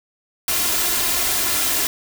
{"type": "noise with comb filter", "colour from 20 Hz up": "white", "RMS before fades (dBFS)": -20, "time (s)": [0.48, 1.87], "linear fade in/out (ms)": 2, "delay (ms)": 2.9, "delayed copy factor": 0.55, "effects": []}